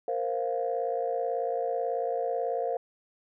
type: chord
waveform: sine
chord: Bb suspended second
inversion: none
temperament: just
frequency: 466.2 / 524.4 / 699.2 Hz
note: Bb4 / C5 / F5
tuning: 0 / +4 / +2 cents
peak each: -31 dBFS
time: 0.08-2.77 s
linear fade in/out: 2 ms
effects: tanh soft clip ceiling -18 dBFS

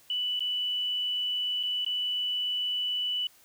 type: tone with dropouts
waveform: sine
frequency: 2971 Hz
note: F#7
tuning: 6 cents sharp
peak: -27 dBFS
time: 0.1-3.27 s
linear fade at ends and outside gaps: 2 ms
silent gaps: 0.394-0.405 / 1.63-1.634 / 1.848-1.863 s
effects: white hiss -59 dBFS RMS until 3.44 s

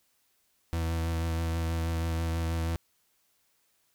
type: tone with vibrato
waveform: 40% pulse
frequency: 82.41 Hz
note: E2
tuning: in tune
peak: -27 dBFS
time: 0.73-2.76 s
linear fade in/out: 0 ms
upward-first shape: triangle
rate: 6.2 Hz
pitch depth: 23 cents each way
effects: white hiss -71 dBFS RMS until 3.94 s

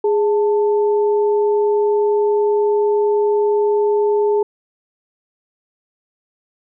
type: tone pair together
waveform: sine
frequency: 415.3 / 884.3 Hz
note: G#4 / A5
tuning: 0 / +8 cents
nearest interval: octave + minor second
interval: 1308 cents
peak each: -13 / -24 dBFS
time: 0.04-4.43 s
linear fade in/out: 5 ms
effects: none

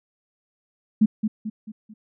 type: tone with echo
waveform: sine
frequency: 215.6 Hz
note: A3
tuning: 35 cents flat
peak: -12 dBFS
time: 1.01-1.06 s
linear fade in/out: 10 ms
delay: 220 ms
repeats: 4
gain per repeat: -7 dB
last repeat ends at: 1.94 s
effects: none

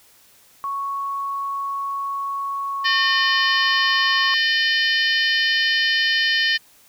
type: tone with pitch glide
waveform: sine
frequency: 1108.7 to 1090.9 Hz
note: C#6 to C#6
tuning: 0 to -28 cents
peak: -23 dBFS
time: 0.64-4.34 s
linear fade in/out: 0 ms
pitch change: -28 cents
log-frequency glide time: 2.69-3.24 s
type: harmonic tone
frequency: 606 Hz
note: D#5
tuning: 46 cents flat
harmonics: 3 / 4 / 5 / 6 / 7 / 8 / 9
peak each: -19 / -30 / -22 / -32 / -28 / -27 / -33 dBFS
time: 2.84-6.58 s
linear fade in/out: 20 ms
effects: white hiss -53 dBFS RMS until 6.88 s

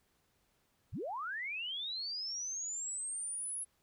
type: linear sweep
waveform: sine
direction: up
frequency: 43.56 to 10670 Hz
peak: -37 dBFS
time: 0.92-3.65 s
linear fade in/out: 20 ms
effects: pink hiss -75 dBFS RMS until 3.82 s

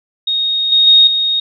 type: tone with level steps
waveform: sine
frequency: 3729 Hz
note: A#7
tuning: in tune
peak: -13 / -7 / -4 / -12 dBFS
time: 0.27-1.4 s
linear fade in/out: 5 ms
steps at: 0.72 / 0.87 / 1.07 s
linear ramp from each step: 2 ms
effects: none

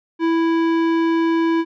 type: tone with tanh clipping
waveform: sine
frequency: 330 Hz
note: E4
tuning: 2 cents sharp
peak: -17 dBFS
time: 0.19-1.65 s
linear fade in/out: 50 ms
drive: 16 dB
effects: none

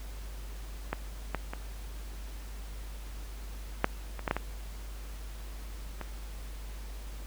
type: clicks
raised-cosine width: 0.5 ms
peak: -15 / -15 / -21 / -8 / -24 / -14 / -11 / -16 / -22 dBFS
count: 9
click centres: 0.93 / 1.347 / 1.535 / 3.844 / 4.193 / 4.278 / 4.311 / 4.366 / 6.013 s
effects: added 50 Hz sine -39 dBFS peak until 7.26 s + pink hiss -51 dBFS RMS until 7.26 s

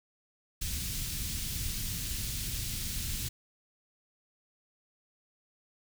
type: band-stop noise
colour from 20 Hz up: pink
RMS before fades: -35 dBFS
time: 0.61-3.29 s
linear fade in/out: 10 ms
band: 140 to 3600 Hz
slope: 12 dB/octave
effects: none

